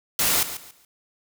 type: noise with echo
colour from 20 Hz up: white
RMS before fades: -21 dBFS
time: 0.19-0.43 s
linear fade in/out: 2 ms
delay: 140 ms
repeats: 3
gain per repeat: -12 dB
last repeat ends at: 0.85 s
effects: none